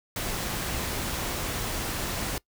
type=noise; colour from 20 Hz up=pink; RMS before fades=-31 dBFS; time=0.16-2.38 s; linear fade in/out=2 ms; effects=noise-tail reverb RT60 0.1 s tail -22 dB re dry